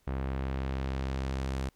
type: tone with low-pass filter sweep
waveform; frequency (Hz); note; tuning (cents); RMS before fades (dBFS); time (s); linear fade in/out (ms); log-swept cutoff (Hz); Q
sawtooth; 66.5; C2; +29; -33; 0.07-1.69; 5; 1800 to 9600; 0.72
effects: pink hiss -70 dBFS RMS until 1.75 s